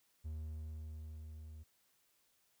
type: tone with level ramp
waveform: triangle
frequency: 77.78 Hz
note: D#2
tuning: in tune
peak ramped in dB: -38 to -47 dBFS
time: 0.24-1.64 s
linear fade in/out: 20 ms
effects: white hiss -75 dBFS RMS until 2.6 s